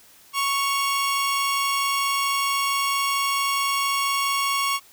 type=tone pair together; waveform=sawtooth; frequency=1108.7 / 2784 Hz; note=C#6 / F7; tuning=0 / -6 cents; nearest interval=octave + major third; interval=1594 cents; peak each=-18 / -26 dBFS; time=0.33-4.8 s; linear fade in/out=50 ms; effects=white hiss -52 dBFS RMS until 4.92 s